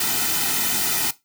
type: noise with comb filter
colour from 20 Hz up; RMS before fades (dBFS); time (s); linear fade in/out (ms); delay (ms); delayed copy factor
white; -22; 0-1.11; 5; 1.8; -0.75
effects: noise-tail reverb RT60 0.2 s tail -17 dB re dry